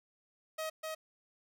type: tone with echo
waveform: sawtooth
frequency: 632 Hz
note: D#5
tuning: 27 cents sharp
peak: -32 dBFS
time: 0.58-0.7 s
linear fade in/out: 10 ms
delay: 250 ms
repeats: 1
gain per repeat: -2 dB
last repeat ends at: 0.95 s
effects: none